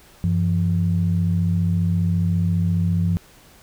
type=tone pair together; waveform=sine; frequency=95.39 / 170.1 Hz; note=G2 / F3; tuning=-47 / -45 cents; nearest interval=minor seventh; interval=1002 cents; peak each=-19 dBFS; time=0.24-3.17 s; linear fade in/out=0 ms; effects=tanh soft clip ceiling -9 dBFS + pink hiss -50 dBFS RMS until 3.62 s